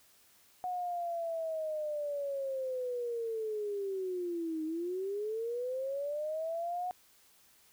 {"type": "linear two-way sweep", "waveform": "sine", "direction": "down then up", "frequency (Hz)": [733, 310.9, 733], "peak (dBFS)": -33, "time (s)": [0.64, 6.91], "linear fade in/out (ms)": 0, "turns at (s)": 4.64, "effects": ["white hiss -64 dBFS RMS until 7.72 s"]}